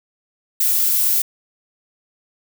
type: noise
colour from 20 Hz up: violet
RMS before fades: -17 dBFS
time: 0.6-1.22 s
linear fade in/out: 5 ms
effects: none